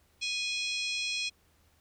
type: harmonic tone with a mistuned harmonic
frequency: 830.6 Hz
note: G#5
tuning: in tune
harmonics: 3 / 4 / 5 / 6 / 7 / 8 / 9 / 10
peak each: -34 / -37 / -37 / -40 / -44 / -53 / -49 / -49 dBFS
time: 0.21-1.3 s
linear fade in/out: 20 ms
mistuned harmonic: 6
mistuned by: +97 cents
effects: added 79 Hz sine -68 dBFS peak until 1.8 s + pink hiss -68 dBFS RMS until 1.8 s